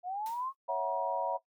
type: linear sweep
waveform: sine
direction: up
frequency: 698.5 to 1092 Hz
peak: -33 dBFS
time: 0.03-0.53 s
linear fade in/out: 50 ms
type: noise with exponential decay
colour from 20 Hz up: white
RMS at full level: -47 dBFS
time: 0.26-0.55 s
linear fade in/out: 1 ms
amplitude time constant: 62 ms
type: chord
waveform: sine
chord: F# dominant seventh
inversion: second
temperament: equal with one note detuned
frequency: 554.4 / 659.3 / 740 / 954.7 Hz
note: C#5 / E5 / F#5 / A#5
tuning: 0 / 0 / 0 / +41 cents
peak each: -36 / -35 / -36 / -32 dBFS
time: 0.68-1.38 s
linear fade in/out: 20 ms
effects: noise-tail reverb RT60 0.1 s tail -18 dB re dry + MP3 96 kbps